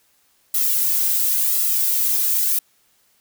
violet noise with flanger, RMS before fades -19 dBFS, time 0.54-2.59 s, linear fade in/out 5 ms, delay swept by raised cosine 1.5 to 2.5 ms, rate 0.93 Hz, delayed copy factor +0.9, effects white hiss -61 dBFS RMS until 3.2 s

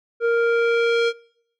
square tone with low-pass filter sweep, 466.2 Hz, A#4, in tune, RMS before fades -19 dBFS, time 0.2-1.13 s, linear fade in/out 50 ms, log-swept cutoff 1200 to 4000 Hz, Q 1.3, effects noise-tail reverb RT60 0.7 s tail -23 dB re dry

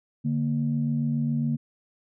sine tone pair together, 145.83 / 233.1 Hz, D3 / A#3, -12 / 0 cents, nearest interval minor sixth, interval 812 cents, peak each -25 dBFS, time 0.24-1.57 s, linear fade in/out 20 ms, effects tanh soft clip ceiling -15 dBFS

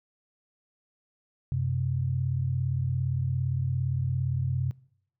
sine tone pair together, 93.33 / 130.81 Hz, F#2 / C3, +15 / 0 cents, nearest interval tritone, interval 585 cents, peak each -30 / -26 dBFS, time 1.52-4.71 s, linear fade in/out 0 ms, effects noise-tail reverb RT60 0.7 s tail -23 dB re dry

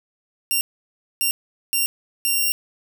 5% pulse tone bursts at uneven times, 2769 Hz, F7, 15 cents flat, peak -9 dBFS, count 4, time 0.51-0.61 / 1.21-1.31 / 1.73-1.86 / 2.25-2.52 s, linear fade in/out 0 ms, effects none

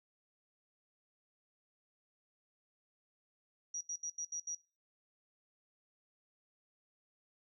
sine tone bursts at uneven times, 5770 Hz, F#8, 44 cents flat, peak -37 dBFS, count 6, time 3.74-3.81 / 3.89-3.96 / 4.03-4.1 / 4.18-4.25 / 4.32-4.4 / 4.47-4.55 s, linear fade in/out 5 ms, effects noise-tail reverb RT60 0.3 s tail -21 dB re dry

